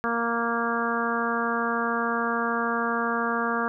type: harmonic tone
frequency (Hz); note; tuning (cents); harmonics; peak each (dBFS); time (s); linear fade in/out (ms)
233.1; A#3; 0; 1 / 2 / 3 / 4 / 5 / 6 / 7; -30 / -31 / -33 / -33 / -29 / -31 / -32; 0.04-3.68; 0
effects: none